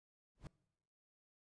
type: noise with exponential growth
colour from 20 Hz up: brown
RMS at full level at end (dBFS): -45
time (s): 0.35-0.47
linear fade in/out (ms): 1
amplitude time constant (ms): 24
effects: noise-tail reverb RT60 0.9 s tail -22 dB re dry + resampled to 22050 Hz